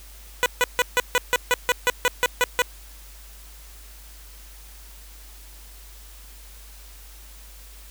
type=tone bursts; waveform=10% pulse; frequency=493.9 Hz; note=B4; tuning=in tune; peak=-8 dBFS; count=13; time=0.43-2.62 s; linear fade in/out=0 ms; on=30 ms; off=150 ms; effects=added 50 Hz sine -43 dBFS peak until 7.9 s + white hiss -48 dBFS RMS until 7.9 s